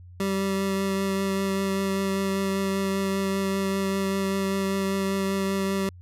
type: tone with vibrato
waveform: 25% pulse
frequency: 194.3 Hz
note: G3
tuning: 15 cents flat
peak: -20 dBFS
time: 0.2-5.89 s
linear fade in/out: 2 ms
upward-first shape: triangle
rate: 5.1 Hz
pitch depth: 12 cents each way
effects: added 89 Hz sine -43 dBFS peak until 6.01 s + resampled to 32000 Hz